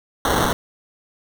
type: noise with sample-and-hold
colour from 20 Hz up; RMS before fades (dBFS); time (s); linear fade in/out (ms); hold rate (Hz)
white; -19; 0.25-0.53; 2; 2450
effects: none